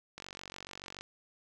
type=click train; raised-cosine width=0.2 ms; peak=-26 dBFS; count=40; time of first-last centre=0.18-1.01 s; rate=47 Hz; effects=none